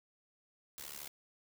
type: noise with amplitude modulation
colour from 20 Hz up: white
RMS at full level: -43 dBFS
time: 0.78-1.08 s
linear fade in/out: 0 ms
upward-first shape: sine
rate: 72.5 Hz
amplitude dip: 90%
effects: none